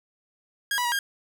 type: tone with pitch steps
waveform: sawtooth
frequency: 1636 / 979 / 958 / 1615 Hz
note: G#6 / B5 / A#5 / G#6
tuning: -26 / -15 / +47 / -49 cents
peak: -20 dBFS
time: 0.71-0.99 s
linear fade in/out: 2 ms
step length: 70 ms
effects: none